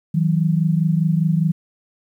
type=tone pair together; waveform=sine; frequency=160.05 / 185 Hz; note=D#3 / F#3; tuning=+49 / 0 cents; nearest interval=minor third; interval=251 cents; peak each=-16 / -20 dBFS; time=0.14-1.52 s; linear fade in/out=10 ms; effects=9-bit